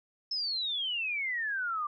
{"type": "exponential sweep", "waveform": "sine", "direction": "down", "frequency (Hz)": [5290, 1169], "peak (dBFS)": -30, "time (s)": [0.31, 1.87], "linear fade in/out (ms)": 5, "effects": []}